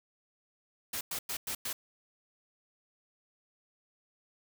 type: noise bursts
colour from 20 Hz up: white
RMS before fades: -36 dBFS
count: 5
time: 0.93-1.73 s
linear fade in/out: 5 ms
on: 80 ms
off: 100 ms
effects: none